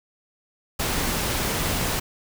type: noise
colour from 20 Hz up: pink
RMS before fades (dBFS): -25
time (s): 0.79-2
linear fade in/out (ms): 10
effects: none